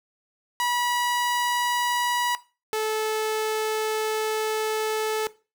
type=tone pair in turn; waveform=sawtooth; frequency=971 / 434.8 Hz; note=B5 / A4; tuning=-30 / -21 cents; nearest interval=octave + major second; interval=1391 cents; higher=first; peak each=-19 / -20 dBFS; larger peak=first; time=0.6-2.35 / 2.73-5.27 s; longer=second; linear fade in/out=0 ms; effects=noise-tail reverb RT60 0.3 s tail -17 dB re dry